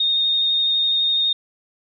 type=tone with vibrato; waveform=sine; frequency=3690 Hz; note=A#7; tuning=18 cents flat; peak=-16 dBFS; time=0-1.33 s; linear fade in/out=5 ms; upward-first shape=square; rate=12 Hz; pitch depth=9 cents each way; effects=none